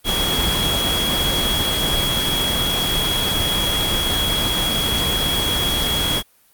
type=tone in noise; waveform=sine; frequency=3322 Hz; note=G#7; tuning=in tune; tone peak=-20 dBFS; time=0.04-6.23 s; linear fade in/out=50 ms; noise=pink; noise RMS=-21 dBFS; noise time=0.04-6.23 s; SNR=-2 dB; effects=white hiss -56 dBFS RMS until 6.53 s + Opus 32 kbps